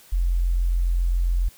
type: tone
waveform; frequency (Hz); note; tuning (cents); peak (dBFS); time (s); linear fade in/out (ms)
sine; 43.65; F1; 0; -18; 0.12-1.49; 10
effects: white hiss -51 dBFS RMS until 1.57 s